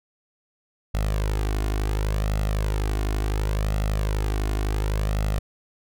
sawtooth tone with flanger, 51.91 Hz, G#1, in tune, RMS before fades -24 dBFS, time 0.94-5.39 s, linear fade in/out 5 ms, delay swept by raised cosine 1.5 to 2.8 ms, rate 0.7 Hz, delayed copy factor +0.6, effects none

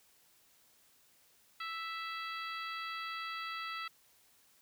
harmonic tone, 659.3 Hz, E5, in tune, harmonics 2 / 3 / 4 / 5 / 6 / 7, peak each -41 / -45 / -47 / -49 / -51 / -52 dBFS, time 1.6-3.88 s, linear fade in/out 5 ms, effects white hiss -67 dBFS RMS until 4.61 s

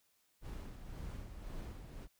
brown noise with tremolo, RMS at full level -44 dBFS, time 0.41-2.08 s, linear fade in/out 50 ms, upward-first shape sine, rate 1.9 Hz, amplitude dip 50%, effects white hiss -75 dBFS RMS until 2.19 s

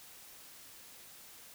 silence, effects white hiss -54 dBFS RMS until 1.54 s

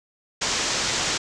white low-pass noise, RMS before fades -25 dBFS, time 0.41-1.18 s, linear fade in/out 10 ms, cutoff 7300 Hz, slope 48 dB/octave, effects none

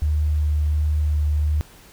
sine tone with vibrato, 75.3 Hz, D2, 44 cents sharp, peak -17 dBFS, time 0.02-1.61 s, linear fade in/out 0 ms, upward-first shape sine, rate 1.4 Hz, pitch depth 11 cents each way, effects pink hiss -48 dBFS RMS until 1.92 s

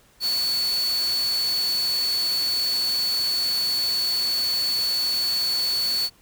sine tone in noise, 4440 Hz, C#8, 2 cents sharp, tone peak -21 dBFS, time 0.2-6.1 s, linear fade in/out 50 ms, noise white, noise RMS -33 dBFS, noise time 0.2-6.1 s, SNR +9 dB, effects pink hiss -57 dBFS RMS until 6.21 s

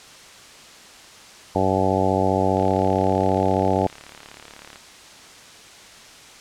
harmonic tone, 95.1 Hz, F#2, 48 cents sharp, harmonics 1 / 2 / 3 / 4 / 5 / 6 / 7 / 8 / 9, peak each -26 / -26 / -26 / -26 / -26 / -26 / -26 / -26 / -26 dBFS, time 1.55-3.87 s, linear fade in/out 5 ms
click train, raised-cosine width 0.3 ms, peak -24 dBFS, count 80, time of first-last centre 2.57-4.758 s, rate 36.1 Hz
effects white hiss -44 dBFS RMS until 6.4 s + low-pass 7000 Hz 12 dB/octave

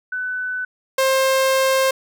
sine / sawtooth tone pair in turn, 1500 / 530.3 Hz, F#6 / C5, +23 / +23 cents, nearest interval octave + tritone, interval 1800 cents, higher first, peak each -22 / -11 dBFS, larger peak second, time 0.12-0.65 / 0.98-1.91 s, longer second, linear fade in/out 5 ms, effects none

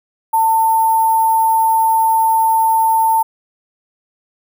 sine tone with sample-and-hold, 895 Hz, A5, 29 cents sharp, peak -10 dBFS, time 0.33-3.23 s, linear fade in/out 10 ms, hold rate 11025 Hz, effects none

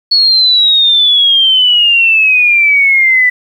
sine exponential sweep, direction down, 4400 to 1975.5 Hz, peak -5 dBFS, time 0.11-3.3 s, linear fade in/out 10 ms, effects 7-bit

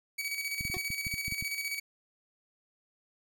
sawtooth tone with tremolo, 2268 Hz, C#7, 39 cents sharp, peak -28 dBFS, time 0.18-1.8 s, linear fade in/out 10 ms, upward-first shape square, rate 15 Hz, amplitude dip 50%
clicks, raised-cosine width 5 ms, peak -28 dBFS, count 10, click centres 0.609 / 0.652 / 0.7 / 0.768 / 0.904 / 1.068 / 1.14 / 1.281 / 1.323 / 1.425 s
25% pulse tone with exponential decay, 367.3 Hz, F#4, 13 cents flat, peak -29 dBFS, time 0.74-0.83 s, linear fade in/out 1 ms, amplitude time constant 18 ms
effects none

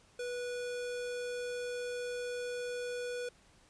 square tone, 489.5 Hz, B4, 15 cents flat, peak -37 dBFS, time 0.19-3.29 s, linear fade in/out 5 ms, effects pink hiss -64 dBFS RMS until 3.69 s + resampled to 22050 Hz

